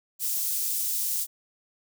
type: high-pass noise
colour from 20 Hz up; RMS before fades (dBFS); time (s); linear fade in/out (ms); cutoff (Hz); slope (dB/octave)
white; -28; 0.19-1.27; 50; 6800; 12
effects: none